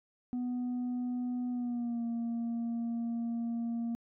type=tone with pitch glide; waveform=sine; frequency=246.9 to 233 Hz; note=B3 to A#3; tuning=0 to -1 cents; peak=-29 dBFS; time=0.33-3.95 s; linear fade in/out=0 ms; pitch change=-101 cents; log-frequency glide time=1.5-2.04 s; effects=tanh soft clip ceiling -31 dBFS